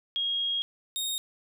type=tone pair in turn; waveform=sine / sawtooth; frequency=3271 / 3714 Hz; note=G#7 / A#7; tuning=-27 / -7 cents; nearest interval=major second; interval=220 cents; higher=second; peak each=-26 dBFS; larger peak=neither; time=0.16-0.62 / 0.96-1.18 s; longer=first; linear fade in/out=0 ms; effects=none